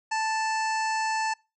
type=harmonic tone; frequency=880 Hz; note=A5; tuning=in tune; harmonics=1 / 2 / 3 / 5 / 6 / 7 / 8 / 9; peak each=-26 / -32 / -36 / -40 / -42 / -43 / -44 / -45 dBFS; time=0.11-1.34 s; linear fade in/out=10 ms; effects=noise-tail reverb RT60 0.3 s tail -26 dB re dry